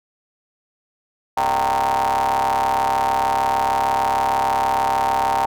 40% pulse ring-modulated tone, 66.5 Hz, C2, 29 cents sharp, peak -13 dBFS, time 1.37-5.46 s, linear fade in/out 5 ms, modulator 850 Hz, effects none

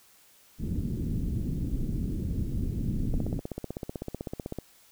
pink low-pass noise, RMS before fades -30 dBFS, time 0.58-3.41 s, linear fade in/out 50 ms, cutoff 280 Hz, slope 24 dB/octave
click train, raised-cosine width 2 ms, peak -20 dBFS, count 24, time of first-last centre 3.14-4.587 s, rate 15.9 Hz
effects white hiss -59 dBFS RMS until 4.91 s

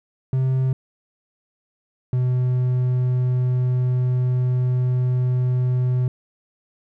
triangle tone pair in turn, 130.81 / 125.94 Hz, C3 / B2, 0 / +34 cents, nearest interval minor second, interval 66 cents, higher first, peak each -15 dBFS, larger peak neither, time 0.33-0.73 / 2.13-6.08 s, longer second, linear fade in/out 2 ms, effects none

